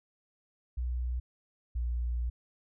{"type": "tone pair in turn", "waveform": "sine", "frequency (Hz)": [61.5, 59.71], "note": ["B1", "A#1"], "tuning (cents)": [-7, 42], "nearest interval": "minor second", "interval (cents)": 51, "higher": "first", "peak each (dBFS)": [-29, -28], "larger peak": "second", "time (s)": [[0.77, 1.2], [1.75, 2.3]], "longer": "second", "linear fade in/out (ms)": 10, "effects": ["tanh soft clip ceiling -25 dBFS"]}